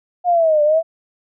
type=linear two-way sweep; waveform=sine; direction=down then up; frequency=722 to 587.3 to 667 Hz; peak=-11 dBFS; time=0.24-0.83 s; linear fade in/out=50 ms; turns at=0.63 s; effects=none